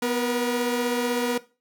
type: tone pair together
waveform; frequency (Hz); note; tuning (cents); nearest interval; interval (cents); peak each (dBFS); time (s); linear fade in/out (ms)
sawtooth; 246.9 / 477.8; B3 / A#4; 0 / +43; major seventh; 1143; -22; 0.02-1.38; 5
effects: noise-tail reverb RT60 0.3 s tail -17 dB re dry